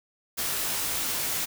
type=noise with comb filter; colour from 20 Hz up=white; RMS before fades=-29 dBFS; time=0.37-1.46 s; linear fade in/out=20 ms; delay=18 ms; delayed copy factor=-0.65; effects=none